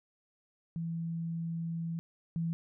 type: tone pair in turn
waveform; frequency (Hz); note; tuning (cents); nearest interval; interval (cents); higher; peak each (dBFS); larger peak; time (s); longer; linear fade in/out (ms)
sine; 166.1 / 166.1; E3 / E3; +13 / +13; unison; 0; neither; -33 / -30; second; 0.76-1.99 / 2.36-2.53; first; 0
effects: none